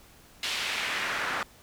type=noise with band-pass filter sweep; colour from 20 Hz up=pink; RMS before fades=-31 dBFS; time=0.43-1.43 s; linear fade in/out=2 ms; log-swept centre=3400 to 1300 Hz; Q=1.4; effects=pink hiss -55 dBFS RMS until 1.62 s